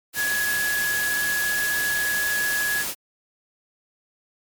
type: tone in noise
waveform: sine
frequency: 1680 Hz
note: G#6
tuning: 19 cents sharp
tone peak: -22 dBFS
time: 0.15-2.85 s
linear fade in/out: 50 ms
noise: white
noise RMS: -28 dBFS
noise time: 0.13-2.95 s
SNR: +3 dB
effects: MP3 96 kbps